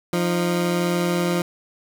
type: tone pair together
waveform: 20% pulse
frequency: 174.61 / 308.4 Hz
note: F3 / D#4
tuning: 0 / -15 cents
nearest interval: minor seventh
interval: 985 cents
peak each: -15 / -24 dBFS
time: 0.13-1.42 s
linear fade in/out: 2 ms
effects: none